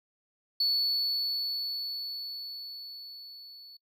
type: tone with level ramp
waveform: triangle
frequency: 4435 Hz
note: C#8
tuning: in tune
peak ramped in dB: -21 to -46 dBFS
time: 0.6-3.77 s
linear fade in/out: 5 ms
effects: noise-tail reverb RT60 0.1 s tail -24 dB re dry + tanh soft clip ceiling -19 dBFS